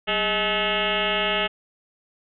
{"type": "tone with frequency modulation", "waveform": "sine", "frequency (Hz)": 1730, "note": "A6", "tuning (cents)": -30, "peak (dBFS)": -20, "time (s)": [0.07, 1.48], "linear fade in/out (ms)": 20, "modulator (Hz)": 220, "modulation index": 6.5, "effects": []}